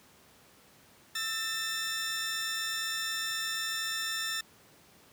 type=tone pair together; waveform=15% pulse; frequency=1317.7 / 1793 Hz; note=E6 / A6; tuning=-1 / +32 cents; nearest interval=perfect fourth; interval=533 cents; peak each=-33 / -26 dBFS; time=1.15-4.41 s; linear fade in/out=5 ms; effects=pink hiss -59 dBFS RMS until 5.12 s + high-pass 100 Hz 12 dB/octave